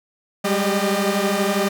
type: tone cluster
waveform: sawtooth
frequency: 193.5 / 205.8 / 392.5 / 608 Hz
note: G3 / G#3 / G4 / D#5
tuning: -22 / -16 / +2 / -40 cents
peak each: -20 dBFS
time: 0.44-1.69 s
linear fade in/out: 10 ms
effects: none